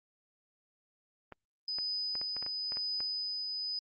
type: clicks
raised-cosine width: 0.5 ms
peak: -30 dBFS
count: 10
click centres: 1.323 / 1.786 / 2.154 / 2.215 / 2.366 / 2.426 / 2.464 / 2.721 / 2.771 / 3.005 s
type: tone with tremolo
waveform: sine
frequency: 4999 Hz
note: D#8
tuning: 7 cents sharp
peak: -32 dBFS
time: 1.68-3.79 s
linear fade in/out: 2 ms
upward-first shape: triangle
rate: 0.98 Hz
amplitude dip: 30%
effects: Opus 32 kbps